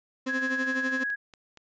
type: tone with tremolo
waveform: 35% pulse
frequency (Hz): 260.8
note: C4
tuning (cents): -5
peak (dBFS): -26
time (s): 0.26-1.04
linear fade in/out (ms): 10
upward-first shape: sine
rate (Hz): 12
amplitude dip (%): 70
type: tone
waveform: sine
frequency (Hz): 1661.2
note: G#6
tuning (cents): 0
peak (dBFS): -27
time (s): 0.28-1.16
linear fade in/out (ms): 20
type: click train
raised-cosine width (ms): 0.2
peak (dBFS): -31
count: 5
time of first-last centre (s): 0.63-1.573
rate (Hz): 4.24
effects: resampled to 16000 Hz